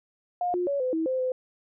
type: tone with pitch steps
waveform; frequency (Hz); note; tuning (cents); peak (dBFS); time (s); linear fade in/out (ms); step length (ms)
sine; 712 / 356.6 / 563 / 509 / 322.6 / 518 / 511; F5 / F4 / C#5 / C5 / E4 / C5 / C5; +33 / +36 / +27 / -48 / -37 / -17 / -41; -24; 0.41-1.32; 2; 130
effects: none